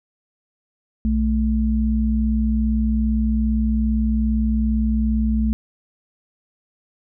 sine tone pair together, 61.24 / 218.8 Hz, B1 / A3, -14 / -9 cents, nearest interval octave + minor seventh, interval 2205 cents, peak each -19 dBFS, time 1.05-5.53 s, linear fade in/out 0 ms, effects none

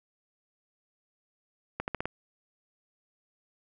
accelerating click train, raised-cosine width 0.5 ms, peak -16 dBFS, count 5, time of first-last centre 1.8-2.056 s, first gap 79 ms, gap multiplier 0.86, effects none

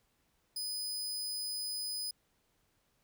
sawtooth tone, 5000 Hz, D#8, 8 cents sharp, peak -33 dBFS, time 0.56-2.11 s, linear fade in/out 5 ms, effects pink hiss -75 dBFS RMS until 3.03 s

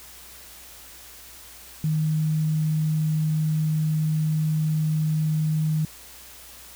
sine tone, 155.56 Hz, D#3, in tune, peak -20 dBFS, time 1.84-5.85 s, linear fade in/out 2 ms, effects added 60 Hz sine -54 dBFS peak until 6.75 s + white hiss -45 dBFS RMS until 6.75 s

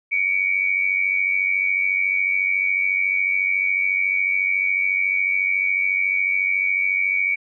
sine tone pair together, 2252 / 2346 Hz, C#7 / D7, +27 / -2 cents, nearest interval minor second, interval 71 cents, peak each -19 / -23 dBFS, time 0.11-7.36 s, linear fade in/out 20 ms, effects none

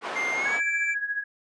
white band-pass noise, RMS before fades -33 dBFS, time 0.01-0.61 s, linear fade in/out 50 ms, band 390 to 1400 Hz, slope 12 dB/octave
triangle tone with pitch glide, 2104 to 2335 Hz, C7 to D7, +9 to -11 cents, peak -24 dBFS, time 0.15-0.95 s, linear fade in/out 20 ms, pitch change +180 cents, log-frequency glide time 0.34-0.61 s
sine tone with tremolo, 1661.2 Hz, G#6, in tune, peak -23 dBFS, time 0.45-1.24 s, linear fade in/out 10 ms, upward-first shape triangle, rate 14 Hz, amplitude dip 80%
effects resampled to 22050 Hz

